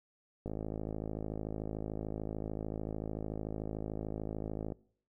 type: click train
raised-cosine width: 2 ms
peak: -25 dBFS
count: 229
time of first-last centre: 0.46-4.722 s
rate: 53.5 Hz
effects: noise-tail reverb RT60 0.6 s tail -23 dB re dry